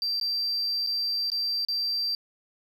triangle tone with dropouts, 4698 Hz, D8, in tune, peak -23 dBFS, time 0.02-2.15 s, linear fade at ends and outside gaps 1 ms, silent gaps 0.199-0.212 / 0.865-0.871 / 1.301-1.318 / 1.65-1.685 s, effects tanh soft clip ceiling -21 dBFS

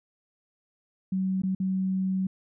sine tone with dropouts, 188.9 Hz, F#3, 36 cents sharp, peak -24 dBFS, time 1.12-2.27 s, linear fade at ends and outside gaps 5 ms, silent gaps 1.42-1.434 / 1.55-1.6 s, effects none

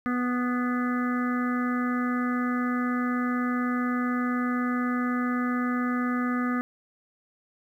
harmonic tone with a mistuned harmonic, 246.9 Hz, B3, in tune, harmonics 1 / 2 / 3 / 5 / 6 / 7 / 8, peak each -25 / -39 / -41 / -32 / -39 / -38 / -41 dBFS, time 0.06-6.61 s, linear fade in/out 0 ms, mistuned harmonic 8, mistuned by +35 cents, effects 10-bit

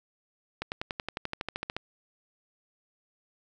accelerating click train, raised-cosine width 0.3 ms, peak -16 dBFS, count 15, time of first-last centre 0.62-1.766 s, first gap 99 ms, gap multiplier 0.97, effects none

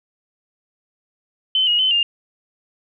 sine tone with pitch steps, 3059 / 2885 / 3051 / 2809 Hz, G7 / F#7 / G7 / F7, -43 / -44 / -48 / +9 cents, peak -14 dBFS, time 1.55-2.03 s, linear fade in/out 2 ms, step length 120 ms, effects none

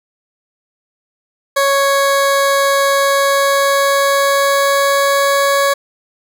20% pulse tone with pitch glide, 554.4 to 558.3 Hz, C#5 to C#5, 0 to +12 cents, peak -6 dBFS, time 1.56-5.74 s, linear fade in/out 10 ms, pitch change +12 cents, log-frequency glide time 2.84-5.35 s, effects none

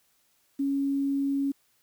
sine tone with quantisation, 277.2 Hz, C#4, in tune, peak -24 dBFS, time 0.59-1.52 s, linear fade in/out 10 ms, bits 9, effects white hiss -68 dBFS RMS until 1.82 s

